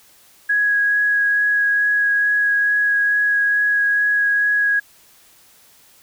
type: tone with vibrato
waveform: sine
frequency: 1661.2 Hz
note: G#6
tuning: in tune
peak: -14 dBFS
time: 0.49-4.8 s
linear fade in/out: 10 ms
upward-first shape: sine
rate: 2.3 Hz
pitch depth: 9 cents each way
effects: white hiss -51 dBFS RMS until 6.02 s